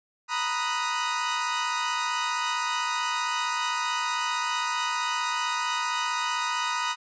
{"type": "chord", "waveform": "sawtooth", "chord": "B major seventh", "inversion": "third", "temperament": "equal", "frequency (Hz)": [932.3, 987.8, 1244.5, 1480], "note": ["A#5", "B5", "D#6", "F#6"], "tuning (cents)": [0, 0, 0, 0], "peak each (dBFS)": [-29, -27, -26, -31], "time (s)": [0.28, 6.96], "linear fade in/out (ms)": 50, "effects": ["resampled to 16000 Hz"]}